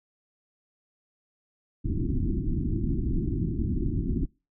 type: low-pass noise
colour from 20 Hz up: pink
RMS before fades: -27 dBFS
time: 1.84-4.26 s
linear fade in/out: 20 ms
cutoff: 360 Hz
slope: 96 dB/octave
effects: noise-tail reverb RT60 0.3 s tail -25 dB re dry